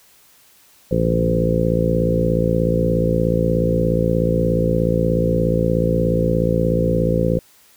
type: harmonic tone with a mistuned harmonic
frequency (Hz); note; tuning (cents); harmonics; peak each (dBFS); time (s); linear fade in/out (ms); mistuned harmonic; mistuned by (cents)
56.8; A#1; -44; 1 / 2 / 3 / 4 / 5 / 6 / 7 / 8 / 9; -25 / -23 / -20 / -26 / -27 / -28 / -27 / -25 / -21; 0.91-7.39; 5; 2; +19
effects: white hiss -52 dBFS RMS until 7.76 s